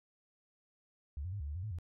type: tone with pitch steps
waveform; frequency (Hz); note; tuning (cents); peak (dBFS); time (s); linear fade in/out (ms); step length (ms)
sine; 71.2 / 90.7 / 101.6 / 71.9 / 73.8 / 90 / 107.9 / 86.4; C#2 / F#2 / G#2 / D2 / D2 / F#2 / A2 / F2; +47 / -34 / -38 / -36 / +9 / -47 / -33 / -18; -37; 1.17-1.786; 0; 77
effects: none